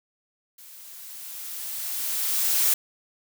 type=noise with level ramp; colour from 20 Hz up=blue; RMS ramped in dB=-47 to -20 dBFS; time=0.58-2.74 s; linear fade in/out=5 ms; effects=none